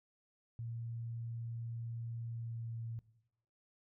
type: tone with pitch glide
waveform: sine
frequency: 116.1 to 114.7 Hz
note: A#2 to A#2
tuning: -7 to -28 cents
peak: -40 dBFS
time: 0.59-2.99 s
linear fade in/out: 0 ms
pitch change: -21 cents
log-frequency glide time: 2.27-2.85 s
effects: noise-tail reverb RT60 0.8 s tail -18 dB re dry